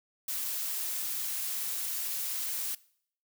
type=noise; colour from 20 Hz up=blue; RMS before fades=-34 dBFS; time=0.28-2.75 s; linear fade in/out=5 ms; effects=noise-tail reverb RT60 0.6 s tail -21 dB re dry